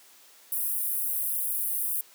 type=high-pass noise; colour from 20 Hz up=pink; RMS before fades=-29 dBFS; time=0.52-2.01 s; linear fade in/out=2 ms; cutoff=10000 Hz; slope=48 dB/octave; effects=white hiss -55 dBFS RMS until 2.14 s + high-pass 300 Hz 12 dB/octave